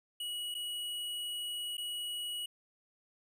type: tone with dropouts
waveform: square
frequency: 2917 Hz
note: F#7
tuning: 25 cents flat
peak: -37 dBFS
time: 0.2-2.46 s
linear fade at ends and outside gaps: 5 ms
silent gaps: 0.543-0.549 / 1.77-1.779 s
effects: none